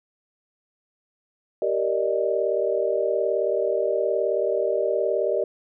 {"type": "chord", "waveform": "sine", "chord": "Eb major seventh", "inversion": "first", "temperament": "just", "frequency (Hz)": [388.9, 466.7, 583.4, 622.3], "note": ["G4", "Bb4", "D5", "Eb5"], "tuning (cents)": [-14, 2, -12, 0], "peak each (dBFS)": -26, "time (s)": [1.62, 5.44], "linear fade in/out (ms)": 2, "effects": []}